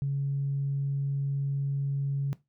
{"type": "tone", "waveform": "sine", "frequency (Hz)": 139.3, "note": "C#3", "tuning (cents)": 9, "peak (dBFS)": -25, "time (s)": [0.02, 2.33], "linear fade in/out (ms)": 0, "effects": ["noise-tail reverb RT60 0.2 s tail -18 dB re dry", "tanh soft clip ceiling -21 dBFS"]}